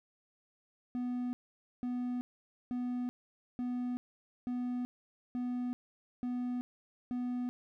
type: tone bursts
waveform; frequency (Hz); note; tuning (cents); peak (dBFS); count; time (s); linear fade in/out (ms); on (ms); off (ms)
triangle; 246.9; B3; 0; -31; 8; 0.95-7.49; 0; 380; 500
effects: none